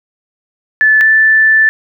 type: tone pair in turn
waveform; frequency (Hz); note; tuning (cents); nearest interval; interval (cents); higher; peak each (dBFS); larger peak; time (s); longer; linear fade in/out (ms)
sine; 1741 / 1759.2; A6 / A6; -19 / -1; unison; 18; second; -5; neither; 0.81-1.01 / 1.01-1.69; second; 0
effects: none